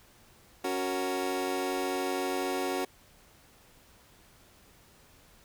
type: chord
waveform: 25% pulse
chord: F# major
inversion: second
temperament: equal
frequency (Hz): 277.2 / 370 / 466.2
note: C#4 / F#4 / A#4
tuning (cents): 0 / 0 / 0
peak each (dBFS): -31 / -28 / -34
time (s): 0.64-2.85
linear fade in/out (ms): 5
effects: pink hiss -59 dBFS RMS until 5.44 s